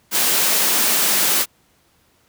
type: high-pass noise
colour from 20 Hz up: white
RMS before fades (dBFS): -17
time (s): 0.11-1.46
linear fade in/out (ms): 50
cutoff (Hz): 160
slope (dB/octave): 48
effects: pink hiss -59 dBFS RMS until 2.28 s + high-pass 60 Hz 12 dB/octave